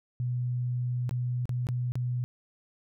sine tone with dropouts, 123.47 Hz, B2, in tune, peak -27 dBFS, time 0.2-2.24 s, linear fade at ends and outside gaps 0 ms, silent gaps 1.093-1.11 / 1.455-1.493 / 1.669-1.688 / 1.92-1.955 s, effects none

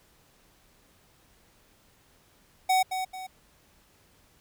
square tone with echo, 750 Hz, F#5, 23 cents sharp, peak -21 dBFS, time 2.69-2.83 s, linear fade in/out 10 ms, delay 220 ms, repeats 2, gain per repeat -8 dB, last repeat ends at 3.27 s, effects pink hiss -62 dBFS RMS until 4.4 s

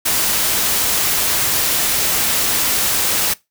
white noise, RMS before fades -17 dBFS, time 0.05-3.34 s, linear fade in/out 10 ms, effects noise-tail reverb RT60 0.2 s tail -21 dB re dry

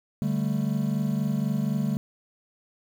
triangle chord, D suspended fourth, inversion none, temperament equal, 146.83 / 196 / 220 Hz, D3 / G3 / A3, 0 / 0 / 0 cents, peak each -26 dBFS, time 0.22-1.97 s, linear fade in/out 0 ms, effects 8-bit

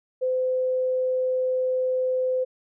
sine tone, 512 Hz, C5, 38 cents flat, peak -21 dBFS, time 0.21-2.45 s, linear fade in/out 20 ms, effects none

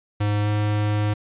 square tone with pitch glide, 103.83 to 104.85 Hz, G#2 to G#2, 0 to +17 cents, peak -20 dBFS, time 0.2-1.14 s, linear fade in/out 10 ms, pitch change +17 cents, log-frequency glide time 0.42-0.48 s, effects resampled to 8000 Hz + 9-bit

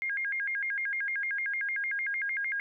sine tone with vibrato, 1858 Hz, A#6, 6 cents flat, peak -29 dBFS, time 0.02-2.6 s, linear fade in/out 0 ms, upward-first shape square, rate 6.6 Hz, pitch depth 230 cents each way, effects none

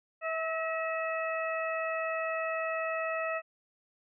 harmonic tone with a mistuned harmonic, 648 Hz, E5, 30 cents flat, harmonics 1 / 2 / 3 / 4, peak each -33 / -36 / -38 / -39 dBFS, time 0.21-3.42 s, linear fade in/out 50 ms, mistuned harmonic 3, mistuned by -28 cents, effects none

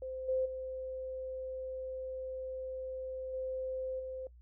sine tone with level steps, 519 Hz, C5, 14 cents flat, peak -38 / -29 / -38 / -35 / -39 dBFS, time 0.02-4.27 s, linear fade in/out 2 ms, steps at 0.28 / 0.45 / 3.33 / 3.99 s, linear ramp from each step 10 ms, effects noise-tail reverb RT60 0.1 s tail -21 dB re dry + added 60 Hz sine -54 dBFS peak until 4.41 s

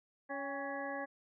harmonic tone with a mistuned harmonic, 279.4 Hz, C#4, 14 cents sharp, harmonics 1 / 2 / 3 / 4 / 6 / 7, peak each -45 / -42 / -44 / -48 / -44 / -49 dBFS, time 0.29-1.06 s, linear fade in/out 20 ms, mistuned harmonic 3, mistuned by -54 cents, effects none

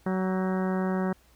harmonic tone with a mistuned harmonic, 187.4 Hz, F#3, 22 cents sharp, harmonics 1 / 2 / 3 / 4 / 5 / 6 / 7 / 8 / 9 / 10, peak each -26 / -32 / -36 / -38 / -40 / -42 / -43 / -44 / -45 / -46 dBFS, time 0.06-1.13 s, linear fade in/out 5 ms, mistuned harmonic 9, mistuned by -66 cents, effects added 60 Hz sine -61 dBFS peak until 1.35 s + pink hiss -62 dBFS RMS until 1.35 s

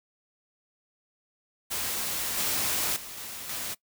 white noise with level steps, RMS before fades -31 / -28 / -41 / -39 / -34 dBFS, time 1.7-3.75 s, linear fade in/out 20 ms, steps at 2.37 / 2.96 / 3.17 / 3.49 s, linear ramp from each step 5 ms, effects noise-tail reverb RT60 0.1 s tail -21 dB re dry

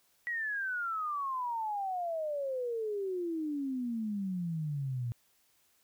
sine exponential sweep, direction down, 1941 to 116.54 Hz, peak -32 dBFS, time 0.27-5.12 s, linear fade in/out 0 ms, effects white hiss -70 dBFS RMS until 5.83 s

